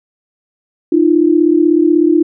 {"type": "tone pair together", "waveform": "sine", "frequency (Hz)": [306.5, 342.8], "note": ["D#4", "F4"], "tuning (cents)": [-26, -32], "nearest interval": "major second", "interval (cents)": 194, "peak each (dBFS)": -10, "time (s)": [0.92, 2.23], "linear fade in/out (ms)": 5, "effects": []}